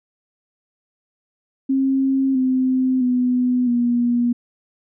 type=tone with pitch steps; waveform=sine; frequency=268.1 / 258.5 / 249.3 / 240.4 Hz; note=C4 / C4 / B3 / B3; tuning=+42 / -21 / +16 / -46 cents; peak=-15 dBFS; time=1.69-4.33 s; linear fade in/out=10 ms; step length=660 ms; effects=none